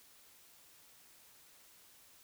silence, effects white hiss -62 dBFS RMS until 2.23 s

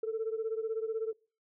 sine beating tone pair, 440 / 456 Hz, A4 / A#4, 0 / -38 cents, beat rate 16 Hz, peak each -32 / -35 dBFS, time 0.03-1.13 s, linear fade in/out 5 ms, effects noise-tail reverb RT60 0.4 s tail -24 dB re dry + tanh soft clip ceiling -26 dBFS

